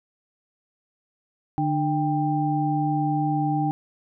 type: tone cluster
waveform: sine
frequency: 149.6 / 300.5 / 790 Hz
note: D3 / D4 / G5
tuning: +32 / +40 / +13 cents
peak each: -25 dBFS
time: 1.58-3.71 s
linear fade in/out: 0 ms
effects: none